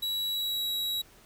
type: tone with pitch glide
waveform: 45% pulse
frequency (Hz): 3900 to 3871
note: B7 to B7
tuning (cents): -23 to -35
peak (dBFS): -28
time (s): 0.02-1.02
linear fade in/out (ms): 10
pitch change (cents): -12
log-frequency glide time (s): 0.31-0.73
effects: pink hiss -57 dBFS RMS until 1.25 s